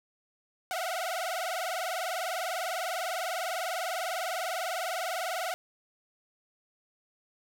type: tone with vibrato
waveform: sawtooth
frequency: 698.5 Hz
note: F5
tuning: in tune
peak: -27 dBFS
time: 0.71-5.54 s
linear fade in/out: 0 ms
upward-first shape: triangle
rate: 20 Hz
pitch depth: 190 cents each way
effects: none